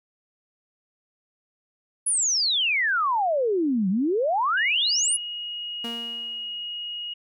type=exponential two-way sweep; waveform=sine; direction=down then up; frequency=10548 to 180 to 10548 Hz; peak=-20 dBFS; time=2.06-5.17 s; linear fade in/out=10 ms; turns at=3.89 s
type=tone; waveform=sine; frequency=2882 Hz; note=F#7; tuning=46 cents flat; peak=-30 dBFS; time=4.57-7.14 s; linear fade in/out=10 ms
type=tone with exponential decay; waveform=sawtooth; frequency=233.1 Hz; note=A#3; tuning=in tune; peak=-27 dBFS; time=5.84-6.67 s; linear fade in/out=5 ms; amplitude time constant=180 ms
effects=none